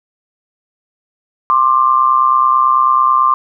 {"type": "tone pair together", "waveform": "sine", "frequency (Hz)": [1054, 1183.1], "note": ["C6", "D6"], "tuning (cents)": [12, 12], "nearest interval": "major second", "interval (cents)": 200, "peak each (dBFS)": -11, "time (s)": [1.5, 3.34], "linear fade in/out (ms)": 0, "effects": []}